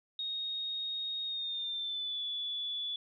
sine tone with pitch glide, 3732 to 3442 Hz, A#7 to A7, +1 to -39 cents, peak -34 dBFS, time 0.19-2.96 s, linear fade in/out 2 ms, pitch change -140 cents, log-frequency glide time 1.25-2.22 s, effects none

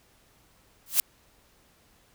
blue noise with exponential growth, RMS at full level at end -17 dBFS, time 0.86-1 s, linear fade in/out 1 ms, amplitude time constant 29 ms, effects pink hiss -62 dBFS RMS until 2.14 s

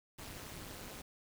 pink noise with amplitude modulation, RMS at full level -44 dBFS, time 0.18-1.02 s, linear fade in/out 10 ms, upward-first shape sine, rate 208 Hz, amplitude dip 95%, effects none

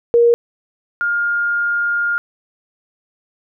sine tone pair in turn, 471.5 / 1412.9 Hz, A#4 / F6, +20 / +20 cents, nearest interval octave + perfect fifth, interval 1900 cents, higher second, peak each -8 / -15 dBFS, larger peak first, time 0.14-0.34 / 1.01-2.18 s, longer second, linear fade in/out 0 ms, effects none

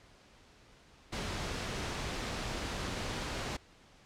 pink noise, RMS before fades -37 dBFS, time 1.12-3.57 s, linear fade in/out 10 ms, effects pink hiss -60 dBFS RMS until 4.05 s + low-pass 6000 Hz 12 dB/octave

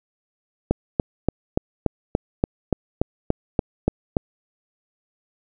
click train, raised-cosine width 2 ms, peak -4 dBFS, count 13, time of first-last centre 0.71-4.168 s, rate 3.47 Hz, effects none

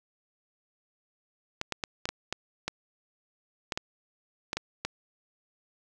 clicks, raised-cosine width 0.2 ms, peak -13 dBFS, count 12, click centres 1.614 / 1.723 / 1.838 / 2.055 / 2.09 / 2.326 / 2.68 / 3.722 / 3.775 / 4.531 / 4.57 / 4.85 s, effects none

